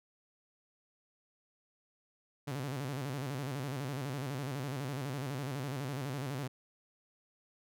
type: tone with vibrato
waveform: sawtooth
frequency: 135.7 Hz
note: C#3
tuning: 36 cents flat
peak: -32 dBFS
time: 2.47-6.48 s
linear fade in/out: 10 ms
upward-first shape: square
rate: 12 Hz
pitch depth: 110 cents each way
effects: none